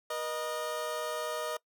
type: tone pair together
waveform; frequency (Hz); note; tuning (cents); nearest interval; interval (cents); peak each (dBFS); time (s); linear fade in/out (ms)
25% pulse; 480 / 618.2; B4 / D#5; -49 / -11; major third; 438; -34 / -31; 0.1-1.57; 5
effects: noise-tail reverb RT60 0.1 s tail -22 dB re dry